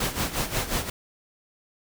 pink noise with tremolo, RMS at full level -25 dBFS, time 0-0.9 s, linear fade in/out 5 ms, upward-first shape sine, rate 5.6 Hz, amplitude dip 75%, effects none

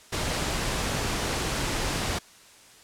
pink noise, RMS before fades -28 dBFS, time 0.12-2.19 s, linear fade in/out 10 ms, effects white hiss -52 dBFS RMS until 2.83 s + low-pass 9000 Hz 12 dB/octave

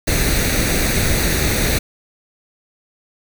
pink noise with comb filter, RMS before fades -17 dBFS, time 0.07-1.79 s, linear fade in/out 10 ms, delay 0.48 ms, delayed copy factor +0.6, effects none

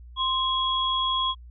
sine tone pair together, 1046.5 / 3322 Hz, C6 / G#7, 0 / 0 cents, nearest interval octave + minor sixth, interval 2000 cents, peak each -25 dBFS, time 0.16-1.35 s, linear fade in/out 50 ms, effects added 60 Hz sine -42 dBFS peak until 1.5 s

